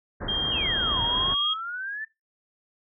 pink low-pass noise, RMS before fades -33 dBFS, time 0.2-1.35 s, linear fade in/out 20 ms, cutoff 1900 Hz, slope 96 dB/octave
sine tone with pitch glide, 3206 to 3262 Hz, G7 to G#7, +38 to -32 cents, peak -23 dBFS, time 0.28-1.54 s, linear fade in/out 10 ms, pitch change +30 cents, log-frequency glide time 0.46-1.17 s
sine exponential two-way sweep, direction down then up, 3045 to 915 to 1786 Hz, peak -30 dBFS, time 0.51-2.05 s, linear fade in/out 10 ms, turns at 1.02 s
effects noise-tail reverb RT60 0.2 s tail -19 dB re dry

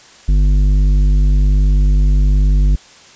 triangle tone with tanh clipping, 49.4 Hz, G1, 14 cents sharp, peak -10 dBFS, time 0.28-2.76 s, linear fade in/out 10 ms, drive 14 dB, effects white hiss -42 dBFS RMS until 3.15 s + resampled to 16000 Hz

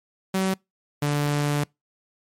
sawtooth tone pair in turn, 190 / 145.99 Hz, F#3 / D3, +46 / -10 cents, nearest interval perfect fourth, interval 456 cents, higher first, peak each -17 dBFS, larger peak neither, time 0.34-0.54 / 1.02-1.64 s, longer second, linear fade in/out 5 ms, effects noise-tail reverb RT60 0.2 s tail -26 dB re dry + MP3 64 kbps

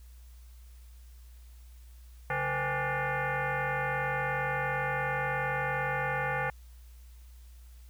sine tone with frequency modulation, 466.2 Hz, A#4, in tune, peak -28 dBFS, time 2.3-6.5 s, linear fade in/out 2 ms, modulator 327 Hz, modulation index 5, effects added 60 Hz sine -48 dBFS peak until 7.89 s + white hiss -64 dBFS RMS until 7.89 s

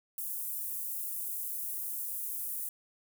pink high-pass noise, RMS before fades -37 dBFS, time 0.18-2.69 s, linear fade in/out 2 ms, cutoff 11000 Hz, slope 24 dB/octave, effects none

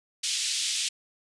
pink band-pass noise, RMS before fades -29 dBFS, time 0.23-0.89 s, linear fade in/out 10 ms, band 2900 to 8800 Hz, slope 24 dB/octave, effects resampled to 24000 Hz

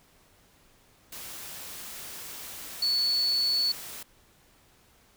sine tone in noise, 4435 Hz, C#8, in tune, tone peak -23 dBFS, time 2.82-3.72 s, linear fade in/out 5 ms, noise white, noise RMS -41 dBFS, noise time 1.12-4.03 s, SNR +15 dB, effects pink hiss -61 dBFS RMS until 5.16 s

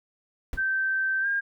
brown noise with exponential decay, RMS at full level -28 dBFS, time 0.53-0.65 s, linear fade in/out 1 ms, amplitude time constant 25 ms
sine tone with pitch glide, 1554 to 1612.5 Hz, G6 to G6, -16 to +48 cents, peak -23 dBFS, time 0.57-1.41 s, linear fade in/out 20 ms, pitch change +64 cents, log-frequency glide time 1.21-1.27 s
effects none

